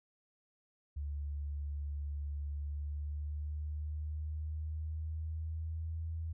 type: tone with pitch glide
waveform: sine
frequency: 72.4 to 81.27 Hz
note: D2 to E2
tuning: -24 to -24 cents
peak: -36 dBFS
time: 0.96-6.33 s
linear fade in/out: 10 ms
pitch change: +200 cents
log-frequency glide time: 2.52-6.03 s
effects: none